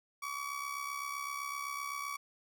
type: tone with amplitude modulation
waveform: 30% pulse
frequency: 1137 Hz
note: C#6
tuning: 44 cents sharp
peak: -32 dBFS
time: 0.22-2.17 s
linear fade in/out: 10 ms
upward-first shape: sine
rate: 67.8 Hz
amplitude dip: 60%
effects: none